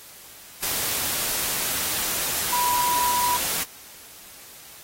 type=tone in noise; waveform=sine; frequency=979 Hz; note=B5; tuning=15 cents flat; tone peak=-21 dBFS; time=2.52-3.37 s; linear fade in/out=10 ms; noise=white; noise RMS=-26 dBFS; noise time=0.62-3.64 s; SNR=+2 dB; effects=white hiss -45 dBFS RMS until 4.83 s + AAC 48 kbps